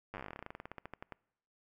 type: slowing click train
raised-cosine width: 0.5 ms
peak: -28 dBFS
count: 27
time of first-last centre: 0.14-1.123 s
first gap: 9 ms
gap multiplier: 1.1
effects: noise-tail reverb RT60 0.8 s tail -25 dB re dry